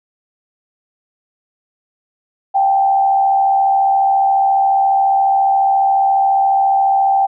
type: tone with frequency modulation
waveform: sine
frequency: 784 Hz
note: G5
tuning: in tune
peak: -10 dBFS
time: 2.54-7.27 s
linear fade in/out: 20 ms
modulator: 74.4 Hz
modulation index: 0.45
effects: none